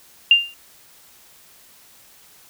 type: tone with exponential decay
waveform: sine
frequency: 2794 Hz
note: F7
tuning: in tune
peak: -5 dBFS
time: 0.31-0.54 s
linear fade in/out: 2 ms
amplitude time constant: 50 ms
effects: white hiss -50 dBFS RMS until 2.49 s